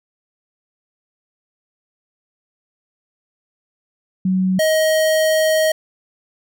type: tone pair in turn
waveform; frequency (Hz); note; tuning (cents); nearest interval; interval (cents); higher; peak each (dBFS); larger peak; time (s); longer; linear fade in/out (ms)
sine / square; 186.8 / 629.6; F#3 / D#5; +17 / +20; octave + major sixth; 2103; second; -14; neither; 4.25-4.59 / 4.59-5.72; second; 5
effects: none